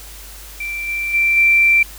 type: tone with level steps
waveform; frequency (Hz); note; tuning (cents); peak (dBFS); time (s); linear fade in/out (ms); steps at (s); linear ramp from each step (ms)
sine; 2349; D7; 0; -22 / -19 / -12 / -9; 0.6-1.83; 5; 0.87 / 1.13 / 1.36; 20
effects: added 50 Hz sine -37 dBFS peak until 1.98 s + white hiss -38 dBFS RMS until 1.98 s